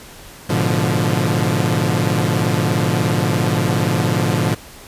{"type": "chord", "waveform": "sawtooth", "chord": "G# diminished seventh", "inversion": "none", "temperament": "equal with one note detuned", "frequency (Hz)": [106.38, 123.47, 146.83, 174.61], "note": ["G#2", "B2", "D3", "F3"], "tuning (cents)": [42, 0, 0, 0], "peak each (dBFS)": -17, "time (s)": [0.49, 4.55], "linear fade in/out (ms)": 10, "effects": ["pink hiss -39 dBFS RMS until 4.87 s", "resampled to 32000 Hz"]}